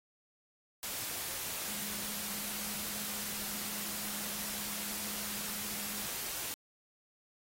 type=tone in noise; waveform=sine; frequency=207.7 Hz; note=G#3; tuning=in tune; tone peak=-49 dBFS; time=1.68-6.06 s; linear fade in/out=0 ms; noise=white; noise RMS=-39 dBFS; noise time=0.83-6.54 s; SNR=-13 dB; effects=AAC 48 kbps